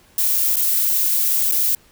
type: noise with dropouts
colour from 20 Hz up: violet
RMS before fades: -18 dBFS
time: 0.18-1.75 s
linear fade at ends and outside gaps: 2 ms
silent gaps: 0.559-0.567 / 1.515-1.52 s
effects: pink hiss -53 dBFS RMS until 1.91 s